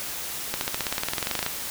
accelerating click train, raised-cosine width 0.2 ms, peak -8 dBFS, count 19, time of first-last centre 0.54-1.464 s, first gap 71 ms, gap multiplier 0.96, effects white hiss -33 dBFS RMS until 1.7 s

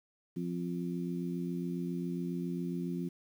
harmonic tone, 87.31 Hz, F2, in tune, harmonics 2 / 3 / 4, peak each -35 / -39 / -41 dBFS, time 0.36-3.09 s, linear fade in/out 10 ms, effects 10-bit

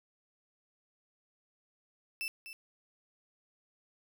35% pulse tone with echo, 2650 Hz, E7, 9 cents sharp, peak -33 dBFS, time 2.21-2.28 s, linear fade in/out 0 ms, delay 250 ms, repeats 1, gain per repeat -10 dB, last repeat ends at 2.53 s, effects none

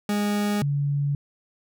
40% pulse / sine tone pair in turn, 206.3 / 142.74 Hz, G#3 / D3, -11 / -49 cents, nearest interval tritone, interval 638 cents, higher first, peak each -21 dBFS, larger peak neither, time 0.09-0.62 / 0.62-1.15 s, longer neither, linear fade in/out 2 ms, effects none

